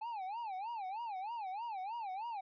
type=tone with vibrato; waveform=triangle; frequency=840 Hz; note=G#5; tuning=19 cents sharp; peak=-37 dBFS; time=0.01-2.41 s; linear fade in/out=10 ms; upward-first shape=sine; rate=3.2 Hz; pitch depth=220 cents each way; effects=resampled to 11025 Hz